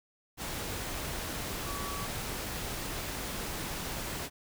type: tone in noise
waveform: sine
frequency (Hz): 1138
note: C#6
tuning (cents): +45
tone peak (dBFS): -40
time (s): 1.64-2.09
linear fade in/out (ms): 50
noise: pink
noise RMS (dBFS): -37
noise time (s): 0.37-4.3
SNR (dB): -6
effects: none